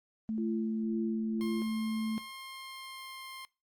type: tone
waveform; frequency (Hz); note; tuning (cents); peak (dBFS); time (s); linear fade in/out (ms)
sine; 220; A3; 0; -31; 0.29-2.18; 0
type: tone with tremolo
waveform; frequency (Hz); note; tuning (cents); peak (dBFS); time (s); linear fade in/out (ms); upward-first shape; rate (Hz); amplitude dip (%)
sine; 340.2; F4; -45; -34; 0.38-1.62; 0; sine; 2; 65
type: tone with pitch glide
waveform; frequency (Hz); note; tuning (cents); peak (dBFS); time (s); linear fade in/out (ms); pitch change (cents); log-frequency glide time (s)
15% pulse; 1065 to 1056.4; C6 to C6; +30 to +16; -37; 1.41-3.45; 0; -14; 2.3-3.26
effects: noise-tail reverb RT60 0.3 s tail -23 dB re dry + Opus 32 kbps